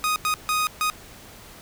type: tone bursts at uneven times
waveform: sawtooth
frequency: 1246 Hz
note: D#6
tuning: 2 cents sharp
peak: -17 dBFS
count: 4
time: 0.04-0.16 / 0.25-0.34 / 0.49-0.67 / 0.81-0.9 s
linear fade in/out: 0 ms
effects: pink hiss -45 dBFS RMS until 1.61 s